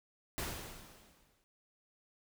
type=noise with exponential decay; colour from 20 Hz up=pink; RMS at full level=-37 dBFS; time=0.38-1.44 s; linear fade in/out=0 ms; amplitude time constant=230 ms; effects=none